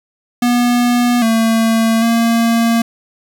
square tone with pitch steps, 242.5 / 225 / 230.6 Hz, B3 / A3 / A#3, -31 / +39 / -19 cents, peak -11 dBFS, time 0.42-2.82 s, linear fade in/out 5 ms, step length 800 ms, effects 7-bit

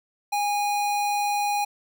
square tone, 821 Hz, G#5, 20 cents flat, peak -23 dBFS, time 0.32-1.65 s, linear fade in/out 10 ms, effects none

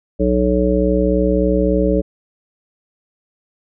harmonic tone, 61.74 Hz, B1, in tune, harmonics 1 / 3 / 5 / 7 / 9, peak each -19 / -19 / -19 / -19 / -19 dBFS, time 0.19-2.02 s, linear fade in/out 20 ms, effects none

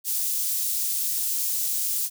white high-pass noise, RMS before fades -26 dBFS, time 0.04-2.1 s, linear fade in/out 50 ms, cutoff 6400 Hz, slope 12 dB/octave, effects none

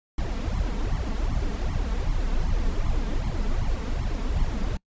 brown noise with flanger, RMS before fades -25 dBFS, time 0.18-4.77 s, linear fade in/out 2 ms, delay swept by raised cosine 0.92 to 4.52 ms, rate 2.6 Hz, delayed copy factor +1, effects noise-tail reverb RT60 0.1 s tail -24 dB re dry + resampled to 16000 Hz

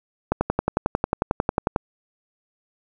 click train, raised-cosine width 1 ms, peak -5 dBFS, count 17, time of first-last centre 0.32-1.761 s, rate 11.1 Hz, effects none

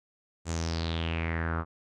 sawtooth tone with low-pass filter sweep, 82.41 Hz, E2, in tune, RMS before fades -31 dBFS, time 0.45-1.65 s, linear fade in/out 50 ms, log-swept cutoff 7700 to 1200 Hz, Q 5.2, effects none

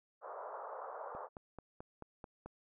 pink band-pass noise, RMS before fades -46 dBFS, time 0.21-1.29 s, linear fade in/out 50 ms, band 480 to 1300 Hz, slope 48 dB/octave
click train, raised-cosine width 1 ms, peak -33 dBFS, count 7, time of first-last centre 1.15-2.46 s, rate 4.58 Hz
effects none

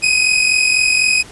sawtooth tone pair together, 2489 / 2533 Hz, D#7 / D#7, 0 / +30 cents, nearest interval unison, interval 30 cents, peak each -11 dBFS, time 0.02-1.23 s, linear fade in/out 20 ms, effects pink hiss -38 dBFS RMS until 1.31 s + resampled to 24000 Hz

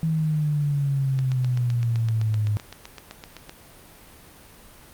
sine exponential sweep, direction down, 162.1 to 103.83 Hz, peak -20 dBFS, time 0.03-2.57 s, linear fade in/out 0 ms
click train, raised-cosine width 0.2 ms, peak -20 dBFS, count 19, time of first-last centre 1.19-3.495 s, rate 7.81 Hz
effects pink hiss -48 dBFS RMS until 4.93 s + Opus 32 kbps

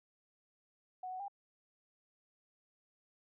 sine tone with pitch steps, 739 / 744 / 800 Hz, F#5 / F#5 / G5, -2 / +9 / +35 cents, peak -40 dBFS, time 1.03-1.282 s, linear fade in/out 5 ms, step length 84 ms, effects none

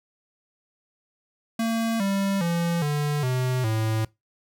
square tone with pitch steps, 227.2 / 196.65 / 170.21 / 147.32 / 127.51 / 110.37 Hz, A#3 / G3 / F3 / D3 / C3 / A2, -44 / +6 / -44 / +6 / -44 / +6 cents, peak -23 dBFS, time 1.59-4.05 s, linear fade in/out 5 ms, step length 410 ms, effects noise-tail reverb RT60 0.2 s tail -22 dB re dry

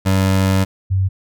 25% pulse / sine tone pair in turn, 95.6 / 95.22 Hz, G2 / G2, -43 / -50 cents, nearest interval unison, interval 7 cents, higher first, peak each -9 / -13 dBFS, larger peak first, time 0.05-0.65 / 0.9-1.09 s, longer first, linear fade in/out 20 ms, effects none

